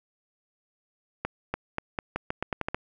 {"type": "accelerating click train", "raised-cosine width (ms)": 0.5, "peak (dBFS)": -13, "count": 11, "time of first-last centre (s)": [1.25, 2.745], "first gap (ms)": 290, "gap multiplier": 0.84, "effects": []}